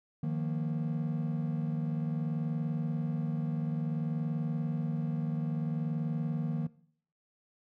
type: chord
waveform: triangle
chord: Eb suspended second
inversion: none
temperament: equal with one note detuned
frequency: 155.56 / 176.13 / 233.1 Hz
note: Eb3 / F3 / Bb3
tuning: 0 / +15 / 0 cents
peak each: -29 / -35 / -34 dBFS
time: 0.23-6.67 s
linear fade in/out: 5 ms
effects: noise-tail reverb RT60 0.6 s tail -20 dB re dry + tanh soft clip ceiling -22 dBFS